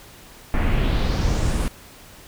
brown noise with low-pass filter sweep, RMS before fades -20 dBFS, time 0.54-1.68 s, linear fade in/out 0 ms, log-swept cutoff 2000 to 11000 Hz, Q 2.3, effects pink hiss -45 dBFS RMS until 2.27 s

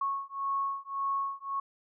sine beating tone pair, 1100 / 1101.8 Hz, C#6 / C#6, -14 / -11 cents, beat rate 1.8 Hz, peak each -33 / -33 dBFS, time 0.01-1.6 s, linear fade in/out 5 ms, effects none

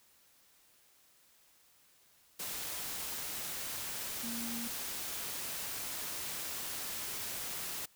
sine tone in noise, 233.1 Hz, A#3, in tune, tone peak -40 dBFS, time 4.23-4.68 s, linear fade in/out 10 ms, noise white, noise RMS -40 dBFS, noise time 2.39-7.86 s, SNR -3 dB, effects white hiss -66 dBFS RMS until 7.95 s

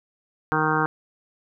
harmonic tone, 155.56 Hz, D#3, in tune, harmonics 1 / 2 / 3 / 5 / 6 / 7 / 8 / 9 / 10, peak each -28 / -28 / -28 / -28 / -28 / -28 / -28 / -28 / -28 dBFS, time 0.52-0.86 s, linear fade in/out 0 ms, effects none

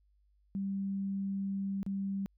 sine tone with dropouts, 196 Hz, G3, in tune, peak -32 dBFS, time 0.55-2.26 s, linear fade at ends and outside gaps 0 ms, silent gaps 1.83-1.864 s, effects added 50 Hz sine -66 dBFS peak until 2.37 s

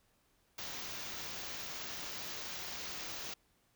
white band-stop noise, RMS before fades -43 dBFS, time 0.58-3.34 s, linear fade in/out 5 ms, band 6900 to 16000 Hz, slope 96 dB/octave, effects pink hiss -73 dBFS RMS until 3.75 s

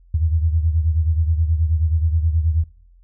sine beating tone pair, 79.1 / 88.5 Hz, D#2 / F2, +29 / +23 cents, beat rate 9.4 Hz, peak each -16 / -22 dBFS, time 0.14-2.64 s, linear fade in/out 5 ms, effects noise-tail reverb RT60 0.6 s tail -21 dB re dry + added 43 Hz sine -47 dBFS peak until 3.03 s

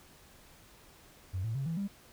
triangle tone with pitch steps, 92.9 / 112.41 / 136.01 / 164.58 / 199.14 Hz, F#2 / A2 / C#3 / E3 / G3, +7 / +38 / -33 / -2 / +28 cents, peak -28 dBFS, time 1.33-1.88 s, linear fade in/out 20 ms, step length 110 ms, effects tanh soft clip ceiling -29 dBFS + pink hiss -58 dBFS RMS until 2.12 s

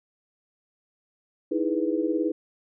sine chord, E major seventh, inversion third, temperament equal, 311.1 / 329.6 / 415.3 / 493.9 Hz, D#4 / E4 / G#4 / B4, 0 / 0 / 0 / 0 cents, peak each -27 / -27 / -30 / -30 dBFS, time 1.51-2.32 s, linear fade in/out 10 ms, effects none

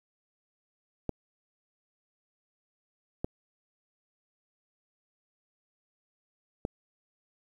clicks, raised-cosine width 2 ms, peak -17 dBFS, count 3, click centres 1.093 / 3.245 / 6.651 s, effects 9-bit

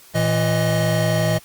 square tone cluster, 114.6 / 165.5 / 626 Hz, A#2 / E3 / D#5, -29 / +7 / +10 cents, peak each -22 dBFS, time 0.14-1.39 s, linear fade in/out 20 ms, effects white hiss -47 dBFS RMS until 1.44 s + Opus 48 kbps

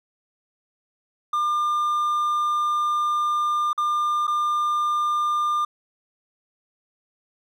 triangle tone with dropouts, 1200 Hz, D6, 37 cents sharp, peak -18 dBFS, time 1.33-5.65 s, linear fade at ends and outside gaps 5 ms, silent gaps 3.731-3.777 / 4.27-4.277 s, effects none

